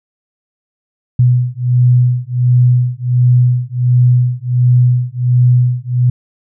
sine beating tone pair, 123.2 / 124.6 Hz, B2 / B2, -4 / +16 cents, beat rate 1.4 Hz, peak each -11 dBFS, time 1.19-6.1 s, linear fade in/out 5 ms, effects none

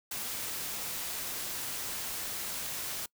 white noise, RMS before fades -37 dBFS, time 0.11-3.06 s, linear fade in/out 5 ms, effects noise-tail reverb RT60 0.1 s tail -24 dB re dry

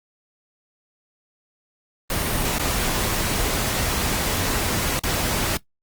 pink noise with dropouts, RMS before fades -23 dBFS, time 2.1-5.57 s, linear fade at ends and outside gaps 1 ms, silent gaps 2.584-2.596 / 4.992-5.036 s, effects noise-tail reverb RT60 0.1 s tail -18 dB re dry + Opus 32 kbps

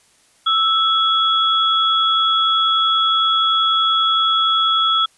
sine tone pair together, 1318.5 / 3354 Hz, E6 / G#7, 0 / +16 cents, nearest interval octave + major third, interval 1616 cents, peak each -16 dBFS, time 0.46-5.06 s, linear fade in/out 10 ms, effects white hiss -55 dBFS RMS until 5.17 s + resampled to 24000 Hz

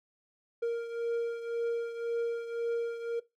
triangle beating tone pair, 466.2 / 468.1 Hz, A#4 / A#4, 0 / +7 cents, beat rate 1.9 Hz, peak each -29 / -35 dBFS, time 0.62-3.2 s, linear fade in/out 10 ms, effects noise-tail reverb RT60 0.2 s tail -19 dB re dry

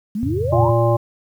sine exponential sweep, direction up, 196 to 1051 Hz, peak -20 dBFS, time 0.15-0.7 s, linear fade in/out 5 ms
sine chord, F augmented, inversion none, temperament just, 87.31 / 109.13 / 136.42 Hz, F2 / A2 / C#3, 0 / -14 / -27 cents, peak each -24 / -25 / -27 dBFS, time 0.23-0.71 s, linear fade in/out 0 ms
harmonic tone, 116.54 Hz, A#2, in tune, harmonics 1 / 3 / 5 / 7 / 9, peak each -16 / -21 / -18 / -24 / -25 dBFS, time 0.52-0.97 s, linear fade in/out 10 ms
effects 8-bit

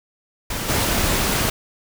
pink noise with level steps, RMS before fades -26 / -20 dBFS, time 0.5-1.5 s, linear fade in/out 5 ms, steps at 0.68 s, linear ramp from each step 20 ms, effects none

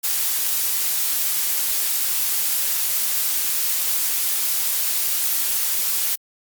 blue noise, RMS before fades -21 dBFS, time 0.03-6.16 s, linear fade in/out 20 ms, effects Opus 48 kbps

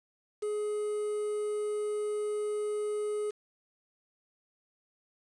triangle tone with quantisation, 420 Hz, G#4, 19 cents sharp, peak -28 dBFS, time 0.42-3.31 s, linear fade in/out 10 ms, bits 8, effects resampled to 22050 Hz

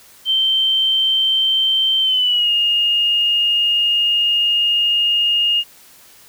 sine tone with pitch glide, 3118 to 2843 Hz, G7 to F7, -10 to +30 cents, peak -13 dBFS, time 0.25-5.64 s, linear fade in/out 50 ms, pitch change -160 cents, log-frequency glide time 2.01-2.51 s, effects white hiss -46 dBFS RMS until 6.28 s

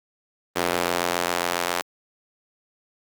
square tone with high-pass filter sweep, 43.65 Hz, F1, in tune, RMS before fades -25 dBFS, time 0.56-1.82 s, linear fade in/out 0 ms, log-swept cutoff 420 to 720 Hz, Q 0.77, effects Opus 24 kbps

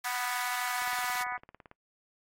harmonic tone, 246.9 Hz, B3, in tune, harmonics 3 / 4 / 5 / 6 / 7 / 8 / 9, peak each -38 / -39 / -40 / -41 / -41 / -42 / -43 dBFS, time 0.04-1.38 s, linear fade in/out 20 ms
pink high-pass noise, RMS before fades -39 dBFS, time 0.04-1.23 s, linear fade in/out 5 ms, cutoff 1200 Hz, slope 96 dB/octave
click train, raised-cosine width 0.5 ms, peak -34 dBFS, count 17, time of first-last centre 0.82-1.714 s, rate 17.9 Hz
effects noise-tail reverb RT60 0.1 s tail -22 dB re dry + AAC 48 kbps

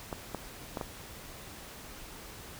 clicks, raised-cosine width 1 ms, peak -20 dBFS, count 4, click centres 0.128 / 0.347 / 0.772 / 0.812 s, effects pink hiss -47 dBFS RMS until 2.59 s

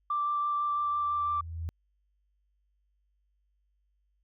sine tone with vibrato, 1174.7 Hz, D6, in tune, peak -26 dBFS, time 0.1-1.41 s, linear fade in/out 5 ms, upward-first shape sine, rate 6 Hz, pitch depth 8 cents each way
sine tone with exponential growth, 82.41 Hz, E2, in tune, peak -30 dBFS, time 0.54-1.69 s, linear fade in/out 0 ms, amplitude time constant 250 ms
effects tanh soft clip ceiling -20 dBFS + added 50 Hz sine -70 dBFS peak until 4.23 s

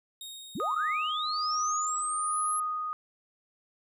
sawtooth tone with exponential decay, 3729 Hz, A#7, in tune, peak -36 dBFS, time 0.21-2.24 s, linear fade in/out 2 ms, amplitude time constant 440 ms
sine linear sweep, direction up, 140 to 11175 Hz, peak -32 dBFS, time 0.55-2.6 s, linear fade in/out 5 ms
sine tone with tremolo, 1241 Hz, D#6, 5 cents flat, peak -27 dBFS, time 0.6-2.93 s, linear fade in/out 0 ms, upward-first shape sine, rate 1.2 Hz, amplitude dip 35%
effects none

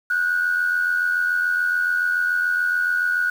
sine tone pair together, 1463 / 1550 Hz, F#6 / G6, -20 / -20 cents, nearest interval minor second, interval 100 cents, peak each -18 / -25 dBFS, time 0.1-3.3 s, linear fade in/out 5 ms, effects tanh soft clip ceiling -12 dBFS + 7-bit

